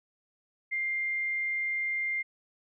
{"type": "tone", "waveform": "sine", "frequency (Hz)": 2100, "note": "C7", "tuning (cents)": 6, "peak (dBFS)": -28, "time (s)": [0.71, 2.23], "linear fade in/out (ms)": 20, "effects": []}